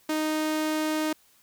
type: tone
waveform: sawtooth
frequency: 310.1 Hz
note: D#4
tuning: 6 cents flat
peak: -21 dBFS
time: 0.09-1.13 s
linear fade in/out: 5 ms
effects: white hiss -61 dBFS RMS until 1.42 s

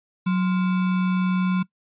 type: tone with sample-and-hold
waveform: sine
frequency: 184 Hz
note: F#3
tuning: 9 cents flat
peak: -18 dBFS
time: 0.26-1.63 s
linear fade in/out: 10 ms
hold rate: 1225 Hz
effects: noise-tail reverb RT60 0.1 s tail -20 dB re dry + resampled to 8000 Hz

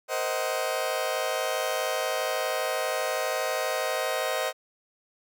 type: chord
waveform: sawtooth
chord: C half-diminished seventh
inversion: third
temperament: just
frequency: 470.9 / 523.3 / 627.9 / 753.5 Hz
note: Bb4 / C5 / Eb5 / Gb5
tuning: +18 / 0 / +16 / +31 cents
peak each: -32 / -27 / -26 / -30 dBFS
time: 0.08-4.53 s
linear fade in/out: 50 ms
effects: none

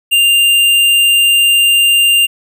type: tone with hard clipping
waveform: sine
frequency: 2794 Hz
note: F7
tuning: in tune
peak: -8 dBFS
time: 0.11-2.27 s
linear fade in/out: 20 ms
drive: 13 dB
effects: none

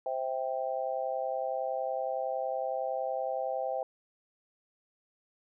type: chord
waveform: sine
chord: C major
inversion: none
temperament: just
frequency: 523.3 / 654.1 / 784.9 Hz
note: C5 / E5 / G5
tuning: 0 / -14 / +2 cents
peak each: -34 / -35 / -35 dBFS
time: 0.06-3.83 s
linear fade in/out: 2 ms
effects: none

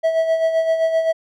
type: tone with tremolo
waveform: triangle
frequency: 650 Hz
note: E5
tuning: 24 cents flat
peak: -11 dBFS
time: 0.03-1.13 s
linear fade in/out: 20 ms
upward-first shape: sine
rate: 7.7 Hz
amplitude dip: 55%
effects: none

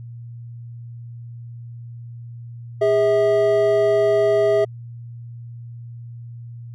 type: tone pair together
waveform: triangle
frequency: 408.1 / 647.8 Hz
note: G#4 / E5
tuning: -30 / -30 cents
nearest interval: minor sixth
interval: 800 cents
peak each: -15 dBFS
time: 2.81-4.65 s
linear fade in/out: 10 ms
effects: added 118 Hz sine -33 dBFS peak until 6.74 s

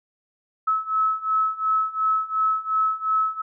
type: beating tone pair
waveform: sine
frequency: 1294 / 1296.8 Hz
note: E6 / E6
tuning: -32 / -29 cents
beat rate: 2.8 Hz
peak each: -24 / -22 dBFS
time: 0.67-3.42 s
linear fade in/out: 10 ms
effects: none

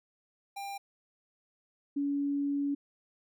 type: tone pair in turn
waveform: square / sine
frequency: 796 / 283.4 Hz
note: G5 / C#4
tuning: +26 / +38 cents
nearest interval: octave + tritone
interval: 1788 cents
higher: first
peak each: -38 / -28 dBFS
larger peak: second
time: 0.56-0.78 / 1.96-2.75 s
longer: second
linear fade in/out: 10 ms
effects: none

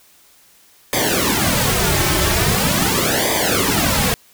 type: noise with flanger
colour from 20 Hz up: pink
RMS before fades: -17 dBFS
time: 0.93-4.14 s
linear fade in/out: 0 ms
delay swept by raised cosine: 0.72 to 4.22 ms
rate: 0.42 Hz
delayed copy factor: -1
effects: white hiss -51 dBFS RMS until 4.33 s

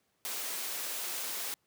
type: high-pass noise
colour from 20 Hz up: white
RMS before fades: -37 dBFS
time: 0.25-1.54 s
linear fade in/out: 0 ms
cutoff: 330 Hz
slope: 12 dB/octave
effects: pink hiss -75 dBFS RMS until 1.66 s + high-pass 100 Hz 12 dB/octave

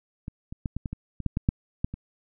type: clicks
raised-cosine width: 5 ms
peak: -22 / -24 / -16 / -17 / -18 / -20 / -22 / -12 / -13 / -8 / -12 / -22 dBFS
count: 12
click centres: 0.281 / 0.525 / 0.658 / 0.766 / 0.858 / 0.93 / 1.203 / 1.263 / 1.371 / 1.489 / 1.845 / 1.94 s
effects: none

